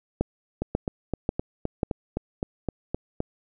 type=two click trains; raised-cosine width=2 ms; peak=-13 / -9 dBFS; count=11 / 4; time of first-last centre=0.62-3.204 / 0.21-1.832 s; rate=3.87 / 1.85 Hz; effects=none